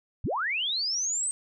sine linear sweep, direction up, 34.85 to 8372 Hz, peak -26 dBFS, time 0.24-1.31 s, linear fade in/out 0 ms, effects none

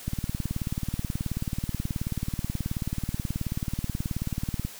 click train, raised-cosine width 5 ms, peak -16 dBFS, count 86, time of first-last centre 0.08-4.65 s, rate 18.6 Hz, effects white hiss -44 dBFS RMS until 4.79 s

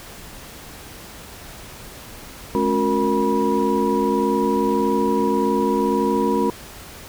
sine tone cluster, 212.4 / 274.1 / 362.6 / 463.2 / 972 Hz, G#3 / C#4 / F#4 / A#4 / B5, +39 / -19 / -35 / -11 / -28 cents, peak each -23 dBFS, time 2.55-6.5 s, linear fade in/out 0 ms, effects pink hiss -39 dBFS RMS until 7.08 s

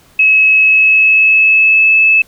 sine tone with pitch glide, 2575 to 2608 Hz, E7 to E7, -41 to -19 cents, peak -5 dBFS, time 0.19-2.22 s, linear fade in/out 5 ms, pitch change +22 cents, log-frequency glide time 0.57-1.93 s, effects pink hiss -47 dBFS RMS until 2.27 s

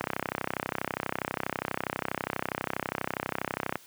click train, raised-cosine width 0.5 ms, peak -13 dBFS, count 122, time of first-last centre 0.01-3.756 s, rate 32.3 Hz, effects white hiss -54 dBFS RMS until 3.86 s + high-pass 100 Hz 12 dB/octave

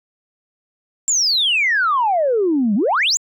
sine exponential two-way sweep, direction down then up, 7459 to 192.6 to 7459 Hz, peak -13 dBFS, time 1.08-3.17 s, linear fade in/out 0 ms, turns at 2.75 s, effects tanh soft clip ceiling -9 dBFS

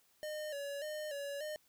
square tone with vibrato, 587.3 Hz, D5, in tune, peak -40 dBFS, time 0.23-1.56 s, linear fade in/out 0 ms, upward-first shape square, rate 1.7 Hz, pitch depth 65 cents each way, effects white hiss -71 dBFS RMS until 1.68 s

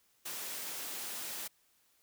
white high-pass noise, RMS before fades -41 dBFS, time 0.25-1.48 s, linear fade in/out 10 ms, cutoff 190 Hz, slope 12 dB/octave, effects white hiss -71 dBFS RMS until 2.02 s

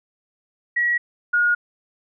sine tone pair in turn, 1918 / 1436.9 Hz, A#6 / F6, +49 / +49 cents, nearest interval perfect fourth, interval 500 cents, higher first, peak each -17 / -15 dBFS, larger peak second, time 0.76-0.98 / 1.33-1.55 s, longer neither, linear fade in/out 10 ms, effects none

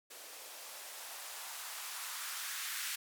violet noise with band-pass filter sweep, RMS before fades -44 dBFS, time 0.1-2.96 s, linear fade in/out 10 ms, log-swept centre 430 to 1700 Hz, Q 1.6, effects none

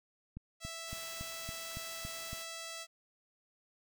click train, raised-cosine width 5 ms, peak -31 dBFS, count 8, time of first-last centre 0.37-2.331 s, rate 3.57 Hz
5% pulse tone, 659.3 Hz, E5, in tune, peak -31 dBFS, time 0.6-2.87 s, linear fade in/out 50 ms
white noise, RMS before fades -50 dBFS, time 0.86-2.46 s, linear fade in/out 50 ms
effects none

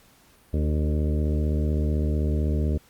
harmonic tone with a mistuned harmonic, 75.8 Hz, D#2, 45 cents flat, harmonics 1 / 2 / 3 / 4 / 5 / 6 / 7 / 8, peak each -22 / -30 / -31 / -34 / -36 / -38 / -42 / -41 dBFS, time 0.53-2.78 s, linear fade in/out 10 ms, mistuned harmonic 5, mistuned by +19 cents, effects pink hiss -57 dBFS RMS until 2.89 s + Opus 48 kbps

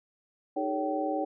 sine tone cluster, 308.8 / 394.6 / 434.3 / 562 / 769 Hz, D#4 / G4 / A4 / C#5 / G5, -13 / +11 / -23 / +24 / -33 cents, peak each -32 / -39 / -38 / -33 / -32 dBFS, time 0.56-1.25 s, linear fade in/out 10 ms, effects none

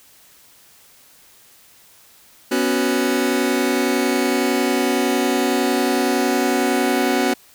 sawtooth chord, B suspended second, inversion none, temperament just, 246.9 / 277.8 / 370.4 Hz, B3 / C#4 / F#4, 0 / +4 / +2 cents, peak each -17 dBFS, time 2.51-7.34 s, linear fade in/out 10 ms, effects white hiss -50 dBFS RMS until 7.54 s

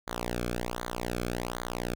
sawtooth tone with flanger, 59.8 Hz, A#1, 45 cents sharp, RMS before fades -34 dBFS, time 0.07-1.95 s, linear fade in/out 10 ms, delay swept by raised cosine 0.37 to 1.07 ms, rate 1.3 Hz, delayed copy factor -0.95, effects none

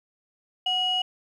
sine tone pair together, 740 / 2902 Hz, F#5 / F#7, 0 / -34 cents, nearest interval 2 octaves, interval 2366 cents, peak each -28 / -22 dBFS, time 0.66-1.02 s, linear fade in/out 5 ms, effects tanh soft clip ceiling -17 dBFS + 10-bit

